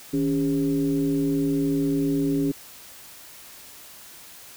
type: tone with frequency modulation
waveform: sine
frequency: 280.4 Hz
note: C#4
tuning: 20 cents sharp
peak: -20 dBFS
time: 0.13-2.52 s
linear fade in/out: 10 ms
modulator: 123 Hz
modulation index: 0.78
effects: white hiss -45 dBFS RMS until 4.56 s